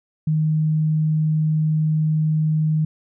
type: tone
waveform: sine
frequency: 155.56 Hz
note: D#3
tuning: in tune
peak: -16 dBFS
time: 0.27-2.85 s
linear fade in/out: 5 ms
effects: none